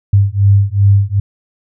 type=beating tone pair; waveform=sine; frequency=98.6 / 101.2 Hz; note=G2 / G#2; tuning=+11 / -44 cents; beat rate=2.6 Hz; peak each=-10 dBFS; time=0.13-1.2 s; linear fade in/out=5 ms; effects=none